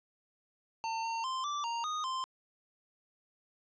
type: tone with pitch steps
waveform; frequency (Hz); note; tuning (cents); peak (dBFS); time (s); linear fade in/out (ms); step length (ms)
square; 900 / 912 / 1042 / 1169 / 932 / 1240 / 1042; A5 / A#5 / C6 / D6 / A#5 / D#6 / C6; +39 / -38 / -7 / -8 / -1 / -6 / -7; -34; 0.84-2.24; 0; 200
effects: resampled to 16000 Hz